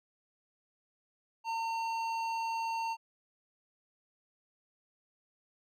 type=tone with hard clipping; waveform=sine; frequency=909 Hz; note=A#5; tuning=44 cents flat; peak=-34 dBFS; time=1.44-2.97 s; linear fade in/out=50 ms; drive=11 dB; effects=none